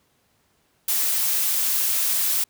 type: noise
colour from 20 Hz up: blue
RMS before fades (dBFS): -22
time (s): 0.88-2.44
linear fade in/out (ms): 5
effects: pink hiss -65 dBFS RMS until 2.49 s + high-pass 60 Hz 12 dB/octave